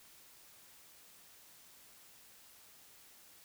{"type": "silence", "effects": ["white hiss -60 dBFS RMS until 3.44 s"]}